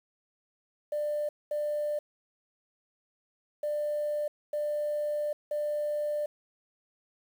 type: tone bursts at uneven times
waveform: sine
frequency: 594 Hz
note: D5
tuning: 20 cents sharp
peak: -27 dBFS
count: 5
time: 0.92-1.29 / 1.51-1.99 / 3.63-4.28 / 4.53-5.33 / 5.51-6.26 s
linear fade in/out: 5 ms
effects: tanh soft clip ceiling -24 dBFS + 9-bit